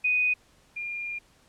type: tone pair in turn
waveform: sine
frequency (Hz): 2489 / 2407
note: D#7 / D7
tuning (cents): 0 / +42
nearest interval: minor second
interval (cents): 58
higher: first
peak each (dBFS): -21 / -31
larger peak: first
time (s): 0.04-0.34 / 0.76-1.19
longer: second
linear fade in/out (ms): 10
effects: pink hiss -61 dBFS RMS until 1.48 s + low-pass 10000 Hz 12 dB/octave